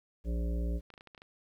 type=harmonic tone; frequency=58.27 Hz; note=A#1; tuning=in tune; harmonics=1 / 3 / 5 / 7 / 9 / 10; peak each=-30 / -40 / -44 / -47 / -49 / -50 dBFS; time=0.24-0.81 s; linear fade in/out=50 ms
type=clicks; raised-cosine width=0.3 ms; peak=-35 dBFS; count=8; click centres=0.903 / 0.939 / 0.978 / 1.009 / 1.073 / 1.148 / 1.178 / 1.219 s
effects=11-bit